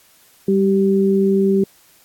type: tone pair together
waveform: sine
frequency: 196.8 / 388.3 Hz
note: G3 / G4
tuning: +7 / -16 cents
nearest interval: octave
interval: 1177 cents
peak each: -15 dBFS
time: 0.48-1.64 s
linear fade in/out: 5 ms
effects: white hiss -52 dBFS RMS until 2.04 s + AAC 64 kbps